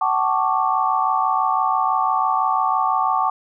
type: chord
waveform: sine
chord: D major seventh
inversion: first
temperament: equal with one note detuned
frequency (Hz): 756.4 / 880 / 1108.7 / 1174.7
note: F#5 / A5 / C#6 / D6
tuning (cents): +38 / 0 / 0 / 0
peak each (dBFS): -22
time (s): 0.01-3.3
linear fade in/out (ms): 5
effects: none